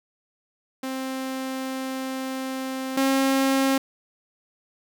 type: tone pair in turn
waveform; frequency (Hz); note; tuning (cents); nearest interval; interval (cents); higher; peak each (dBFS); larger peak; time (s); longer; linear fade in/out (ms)
sawtooth; 263.1 / 269.1; C4 / C4; +10 / +49; unison; 39; second; -24 / -15; second; 0.83-2.97 / 2.97-3.78; first; 5
effects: none